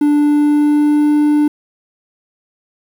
triangle tone with pitch glide, 293.7 to 297.1 Hz, D4 to D4, 0 to +20 cents, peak -7 dBFS, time 0.01-1.48 s, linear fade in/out 5 ms, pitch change +20 cents, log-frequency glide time 0.12-1.12 s, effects 7-bit

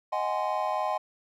triangle chord, Ab dominant seventh, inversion second, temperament just, 623 / 747.5 / 830.6 / 1038.3 Hz, Eb5 / Gb5 / Ab5 / C6, +2 / +17 / 0 / -14 cents, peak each -30 dBFS, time 0.12-0.98 s, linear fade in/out 10 ms, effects none

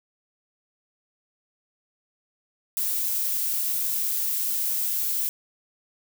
violet noise, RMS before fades -26 dBFS, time 2.77-5.29 s, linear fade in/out 0 ms, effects none

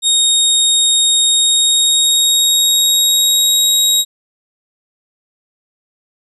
25% pulse tone with pitch glide, 3729 to 3799 Hz, A#7 to A#7, 0 to +32 cents, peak -5 dBFS, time 0.02-4.05 s, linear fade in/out 50 ms, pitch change +32 cents, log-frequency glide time 1.26-3.69 s, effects none

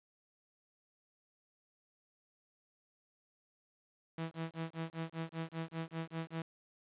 sawtooth tone with tremolo, 163.4 Hz, E3, 15 cents flat, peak -32 dBFS, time 4.18-6.42 s, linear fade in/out 2 ms, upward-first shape sine, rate 5.1 Hz, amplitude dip 100%, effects resampled to 8000 Hz + 10-bit

